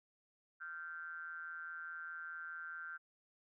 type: ring-modulated tone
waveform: triangle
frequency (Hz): 82.41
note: E2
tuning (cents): 0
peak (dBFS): -39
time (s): 0.6-2.98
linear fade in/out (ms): 20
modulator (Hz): 1470
effects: none